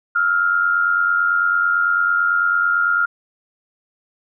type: tone pair together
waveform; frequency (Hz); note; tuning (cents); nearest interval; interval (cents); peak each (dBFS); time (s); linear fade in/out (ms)
sine; 1318.5 / 1407.5; E6 / F6; 0 / +13; minor second; 113; -22 / -15; 0.15-3.06; 10
effects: none